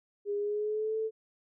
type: tone with pitch glide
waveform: sine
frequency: 408.5 to 440.4 Hz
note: G#4 to A4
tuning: -29 to +2 cents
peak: -29 dBFS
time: 0.25-1.11 s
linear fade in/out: 50 ms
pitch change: +131 cents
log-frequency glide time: 0.37-0.97 s
effects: none